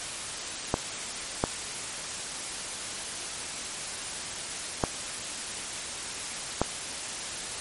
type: clicks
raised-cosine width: 1 ms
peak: -8 dBFS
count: 4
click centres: 0.741 / 1.439 / 4.838 / 6.616 s
effects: white hiss -35 dBFS RMS until 7.6 s + MP3 48 kbps